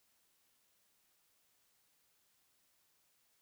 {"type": "silence", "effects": ["white hiss -75 dBFS RMS until 3.41 s"]}